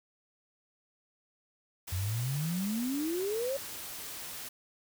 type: noise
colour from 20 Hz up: white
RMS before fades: -42 dBFS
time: 1.87-4.49 s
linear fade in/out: 10 ms
type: exponential sweep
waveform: sine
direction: up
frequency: 87.31 to 562 Hz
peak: -30 dBFS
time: 1.92-3.57 s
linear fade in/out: 5 ms
effects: none